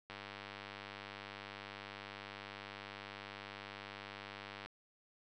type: click train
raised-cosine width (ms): 0.3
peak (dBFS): -30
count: 457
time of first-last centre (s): 0.1-4.66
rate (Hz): 100
effects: none